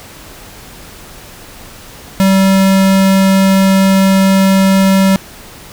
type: tone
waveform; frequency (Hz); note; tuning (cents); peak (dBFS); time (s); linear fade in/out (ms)
square; 192.7; G3; -29; -7; 2.2-5.16; 0
effects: pink hiss -34 dBFS RMS until 5.72 s